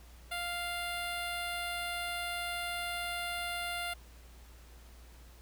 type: tone with notch filter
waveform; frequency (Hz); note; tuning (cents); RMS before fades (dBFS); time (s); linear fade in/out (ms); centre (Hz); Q
10% pulse; 698.5; F5; 0; -37; 0.31-3.94; 10; 5600; 1.8
effects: added 59 Hz sine -52 dBFS peak until 5.41 s + pink hiss -60 dBFS RMS until 5.41 s